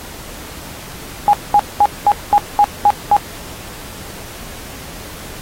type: tone bursts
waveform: sine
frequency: 824 Hz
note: G#5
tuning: 14 cents flat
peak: -6 dBFS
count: 8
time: 1.28-3.166 s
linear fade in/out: 0 ms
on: 52 ms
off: 210 ms
effects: pink hiss -33 dBFS RMS until 5.41 s + AAC 48 kbps